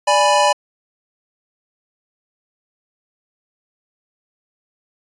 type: chord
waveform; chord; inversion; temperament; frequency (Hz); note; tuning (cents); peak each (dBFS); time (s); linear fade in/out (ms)
square; G# diminished; second; equal; 587.3 / 830.6 / 987.8; D5 / G#5 / B5; 0 / 0 / 0; -17; 0.07-0.53; 10
effects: resampled to 22050 Hz